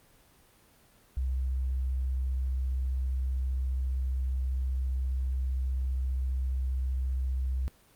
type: tone with vibrato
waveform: sine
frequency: 64.7 Hz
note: C2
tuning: 19 cents flat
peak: -27 dBFS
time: 1.17-7.68 s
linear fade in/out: 0 ms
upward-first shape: triangle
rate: 15 Hz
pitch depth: 15 cents each way
effects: pink hiss -61 dBFS RMS until 7.95 s + Opus 24 kbps